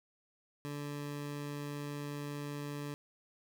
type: tone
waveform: 20% pulse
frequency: 145.1 Hz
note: D3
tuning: 21 cents flat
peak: -34 dBFS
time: 0.65-2.94 s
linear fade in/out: 0 ms
effects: none

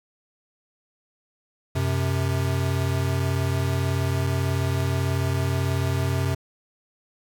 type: tone pair together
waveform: square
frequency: 92.5 / 130.81 Hz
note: F#2 / C3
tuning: 0 / 0 cents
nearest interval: tritone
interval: 600 cents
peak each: -25 dBFS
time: 1.75-6.35 s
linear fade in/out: 10 ms
effects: 8-bit

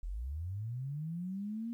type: linear sweep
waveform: sine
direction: up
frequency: 38.14 to 237.4 Hz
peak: -36 dBFS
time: 0.03-1.73 s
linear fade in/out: 0 ms
effects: 12-bit

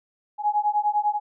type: beating tone pair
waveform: sine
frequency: 830.6 / 840.6 Hz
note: G#5 / G#5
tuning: 0 / +21 cents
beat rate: 10 Hz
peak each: -23 dBFS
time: 0.38-1.2 s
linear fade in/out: 50 ms
effects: none

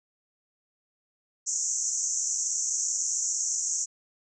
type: band-pass noise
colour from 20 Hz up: pink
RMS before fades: -29 dBFS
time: 1.46-3.86 s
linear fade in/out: 20 ms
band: 5900 to 7500 Hz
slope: 96 dB/octave
effects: none

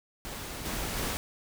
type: noise with level steps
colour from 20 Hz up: pink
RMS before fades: -39 / -34 / -32 dBFS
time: 0.25-1.17 s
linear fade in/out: 0 ms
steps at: 0.65 / 0.96 s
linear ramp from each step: 10 ms
effects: none

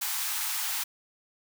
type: high-pass noise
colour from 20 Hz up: white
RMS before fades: -31 dBFS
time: 0.01-0.84 s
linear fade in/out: 10 ms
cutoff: 760 Hz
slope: 96 dB/octave
effects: none

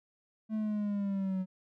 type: linear sweep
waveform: triangle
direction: down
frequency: 219.3 to 185 Hz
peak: -28 dBFS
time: 0.49-1.46 s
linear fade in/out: 50 ms
effects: none

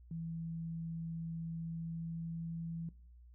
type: tone with pitch glide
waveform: sine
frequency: 164.81 to 165.86 Hz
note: E3 to E3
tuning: 0 to +11 cents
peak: -39 dBFS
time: 0.11-2.89 s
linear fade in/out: 2 ms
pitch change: +11 cents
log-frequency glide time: 1.46-2.57 s
effects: noise-tail reverb RT60 0.5 s tail -19 dB re dry + added 60 Hz sine -55 dBFS peak until 3.34 s

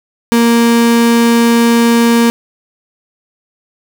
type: tone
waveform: 35% pulse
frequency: 233.4 Hz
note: A#3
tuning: 2 cents sharp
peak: -5 dBFS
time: 0.32-2.3 s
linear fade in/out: 0 ms
effects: none

